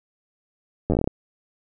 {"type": "slowing click train", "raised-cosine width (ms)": 2, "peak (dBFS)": -8, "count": 10, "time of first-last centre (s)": [0.9, 1.075], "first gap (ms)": 10, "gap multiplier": 1.16, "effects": []}